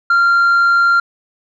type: tone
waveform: sine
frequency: 1386 Hz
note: F6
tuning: 14 cents flat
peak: -6 dBFS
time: 0.1-1 s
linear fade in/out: 5 ms
effects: tanh soft clip ceiling -8 dBFS